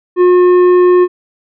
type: tone with tanh clipping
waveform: sine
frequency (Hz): 359.5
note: F#4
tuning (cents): -50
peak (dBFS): -6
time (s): 0.16-1.08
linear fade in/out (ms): 50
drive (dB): 9
effects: none